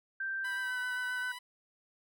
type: tone with pitch glide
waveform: sine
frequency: 1568 to 1510.2 Hz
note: G6 to F#6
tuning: 0 to +35 cents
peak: -33 dBFS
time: 0.2-1.32 s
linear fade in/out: 5 ms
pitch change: -65 cents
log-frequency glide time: 0.59-0.77 s
type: tone with vibrato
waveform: 15% pulse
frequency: 988 Hz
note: B5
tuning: in tune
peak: -36 dBFS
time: 0.44-1.39 s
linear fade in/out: 10 ms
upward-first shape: sine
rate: 7.6 Hz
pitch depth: 18 cents each way
effects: none